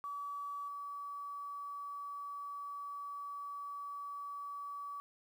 sine tone with level steps, 1144 Hz, D6, 46 cents flat, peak -39 / -41 dBFS, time 0.04-5 s, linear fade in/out 0 ms, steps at 0.68 s, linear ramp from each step 2 ms, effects 11-bit

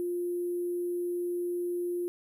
sine tone with sample-and-hold, 351.3 Hz, F4, 10 cents sharp, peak -29 dBFS, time 0-2.08 s, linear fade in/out 0 ms, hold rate 11025 Hz, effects none

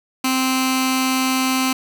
15% pulse tone with notch filter, 260.8 Hz, C4, 5 cents flat, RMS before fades -19 dBFS, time 0.24-1.73 s, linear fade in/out 5 ms, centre 560 Hz, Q 0.56, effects none

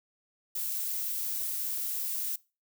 violet noise, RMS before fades -33 dBFS, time 0.55-2.36 s, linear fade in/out 5 ms, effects noise-tail reverb RT60 0.3 s tail -22 dB re dry

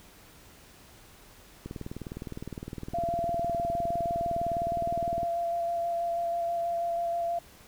click train, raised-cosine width 3 ms, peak -24 dBFS, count 71, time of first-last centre 1.66-5.231 s, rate 19.6 Hz
sine tone with vibrato, 684 Hz, F5, 36 cents flat, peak -27 dBFS, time 2.94-7.39 s, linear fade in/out 5 ms, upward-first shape square, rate 6.2 Hz, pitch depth 10 cents each way
effects pink hiss -54 dBFS RMS until 7.67 s

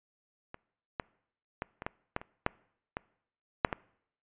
clicks, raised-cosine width 0.5 ms, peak -27 / -17 / -18 / -24 / -18 / -16 / -29 / -11 / -18 / -6 / -16 dBFS, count 11, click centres 0.544 / 0.998 / 1.621 / 1.821 / 1.865 / 2.164 / 2.215 / 2.464 / 2.969 / 3.648 / 3.728 s, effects noise-tail reverb RT60 0.7 s tail -24 dB re dry + resampled to 8000 Hz

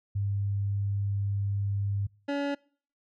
sine / 25% pulse tone pair in turn, 100.2 / 283.4 Hz, G2 / C#4, +38 / +38 cents, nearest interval octave + tritone, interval 1800 cents, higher second, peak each -26 / -24 dBFS, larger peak second, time 0.15-2.07 / 2.28-2.55 s, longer first, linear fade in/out 10 ms, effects noise-tail reverb RT60 0.5 s tail -26 dB re dry + low-pass 3000 Hz 12 dB/octave

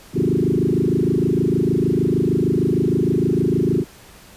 sine tone with frequency modulation, 261.6 Hz, C4, in tune, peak -15 dBFS, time 0.13-3.85 s, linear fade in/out 50 ms, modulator 26.5 Hz, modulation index 5.3, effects pink hiss -45 dBFS RMS until 4.36 s + resampled to 32000 Hz

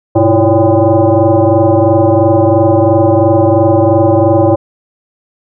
sine tone with frequency modulation, 123.47 Hz, B2, in tune, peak -5 dBFS, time 0.15-4.56 s, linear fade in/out 10 ms, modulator 224 Hz, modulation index 2.9, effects none

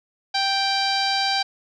sawtooth tone with low-pass filter, 784 Hz, G5, in tune, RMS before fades -22 dBFS, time 0.34-1.43 s, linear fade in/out 10 ms, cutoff 4500 Hz, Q 5.5, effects none

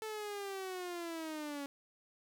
sawtooth linear sweep, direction down, 440 to 278.4 Hz, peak -36 dBFS, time 0.02-1.66 s, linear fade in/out 0 ms, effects none

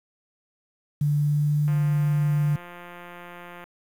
sine tone with pitch glide, 146.83 to 148.28 Hz, D3 to D3, 0 to +17 cents, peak -19 dBFS, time 1.01-2.56 s, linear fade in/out 5 ms, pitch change +17 cents, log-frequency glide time 1.18-1.62 s
click train, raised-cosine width 0.5 ms, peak -27 dBFS, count 344, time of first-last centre 1.68-3.64 s, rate 175 Hz
effects 8-bit

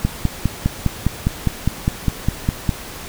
click train, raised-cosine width 5 ms, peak -3 dBFS, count 14, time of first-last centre 0.05-2.692 s, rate 4.92 Hz, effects pink hiss -33 dBFS RMS until 3.08 s

